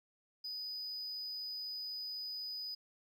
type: tone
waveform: sine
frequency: 4978 Hz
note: D#8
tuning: in tune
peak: -37 dBFS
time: 0.44-2.75 s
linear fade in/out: 10 ms
effects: tanh soft clip ceiling -39 dBFS + 12-bit